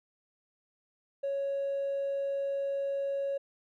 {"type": "tone with hard clipping", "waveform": "sine", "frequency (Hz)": 554.4, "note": "C#5", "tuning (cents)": 0, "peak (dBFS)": -30, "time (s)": [1.23, 3.38], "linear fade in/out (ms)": 10, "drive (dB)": 1, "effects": []}